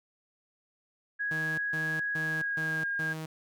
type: tone with pitch glide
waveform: sine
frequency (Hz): 1660 to 1621.1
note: G#6 to G#6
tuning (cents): -1 to -42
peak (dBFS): -29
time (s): 1.19-3.14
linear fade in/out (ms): 20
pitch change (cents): -41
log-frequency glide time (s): 2.23-2.8
type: tone bursts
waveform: sawtooth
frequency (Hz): 158.2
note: D#3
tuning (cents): +29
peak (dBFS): -32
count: 5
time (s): 1.31-3.26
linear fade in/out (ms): 5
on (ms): 270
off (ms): 150
effects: none